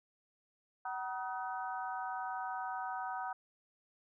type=harmonic tone with a mistuned harmonic; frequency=251.6 Hz; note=B3; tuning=32 cents sharp; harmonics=3 / 4 / 5 / 6; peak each=-40 / -42 / -44 / -46 dBFS; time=0.85-3.33 s; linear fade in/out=5 ms; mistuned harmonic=4; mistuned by=-90 cents; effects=none